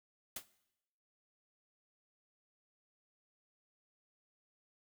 white noise with exponential decay, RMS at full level -37 dBFS, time 0.36-0.46 s, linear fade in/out 5 ms, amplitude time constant 21 ms, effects noise-tail reverb RT60 0.9 s tail -19 dB re dry

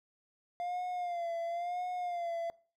triangle tone with vibrato, 698.5 Hz, F5, in tune, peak -32 dBFS, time 0.6-2.5 s, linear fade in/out 0 ms, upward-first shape sine, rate 0.97 Hz, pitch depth 63 cents each way, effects noise-tail reverb RT60 0.4 s tail -21 dB re dry

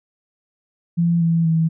sine tone with pitch steps, 170 / 166.12 / 162.32 Hz, F3 / E3 / E3, -46 / +14 / -26 cents, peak -14 dBFS, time 0.97-1.69 s, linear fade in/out 20 ms, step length 240 ms, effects none

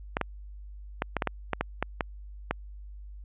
clicks, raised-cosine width 0.5 ms, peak -11 dBFS, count 11, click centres 0.169 / 0.213 / 1.021 / 1.167 / 1.222 / 1.273 / 1.533 / 1.61 / 1.826 / 2.008 / 2.51 s, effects added 50 Hz sine -41 dBFS peak until 3.24 s + resampled to 8000 Hz

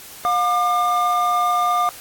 triangle tone pair together, 714 / 1200.8 Hz, F5 / D6, +38 / +38 cents, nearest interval major sixth, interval 900 cents, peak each -18 / -16 dBFS, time 0.25-1.89 s, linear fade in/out 0 ms, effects white hiss -39 dBFS RMS until 2 s + AAC 64 kbps

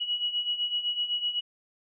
sine beating tone pair, 2914 / 2921.9 Hz, F#7 / F#7, -27 / -22 cents, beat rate 7.9 Hz, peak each -33 / -28 dBFS, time 0-1.41 s, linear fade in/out 20 ms, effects none

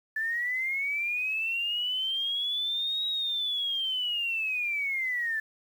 sine linear two-way sweep, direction up then down, 1742 to 3826 to 1742 Hz, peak -27 dBFS, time 0.16-5.4 s, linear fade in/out 5 ms, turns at 3.07 s, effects 9-bit

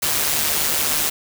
white noise with amplitude modulation, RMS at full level -18 dBFS, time 0.02-1.1 s, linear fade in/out 10 ms, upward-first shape sine, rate 149 Hz, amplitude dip 50%, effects none

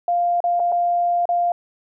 sine tone with dropouts, 698.5 Hz, F5, in tune, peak -16 dBFS, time 0.08-1.52 s, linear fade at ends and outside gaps 2 ms, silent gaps 0.404-0.44 / 0.596-0.6 / 0.719-0.723 / 1.255-1.29 s, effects none

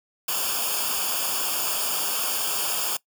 white noise with comb filter, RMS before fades -26 dBFS, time 0.28-2.97 s, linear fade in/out 5 ms, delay 0.5 ms, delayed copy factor -0.9, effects noise-tail reverb RT60 0.1 s tail -21 dB re dry

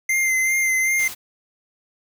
square tone with vibrato, 2085 Hz, C7, 7 cents flat, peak -18 dBFS, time 0.09-1.08 s, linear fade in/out 5 ms, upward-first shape sine, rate 2.6 Hz, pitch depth 26 cents each way
white noise, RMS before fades -34 dBFS, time 0.98-1.15 s, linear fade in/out 20 ms
effects none

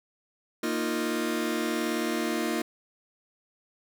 sawtooth chord, Bb suspended fourth, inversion none, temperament just, 233.1 / 310.8 / 349.6 Hz, Bb3 / Eb4 / F4, 0 / -2 / +2 cents, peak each -27 dBFS, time 0.63-2.62 s, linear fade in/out 5 ms, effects none

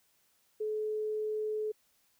sine tone, 429.2 Hz, A4, 43 cents flat, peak -31 dBFS, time 0.6-1.72 s, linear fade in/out 10 ms, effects white hiss -71 dBFS RMS until 2.19 s

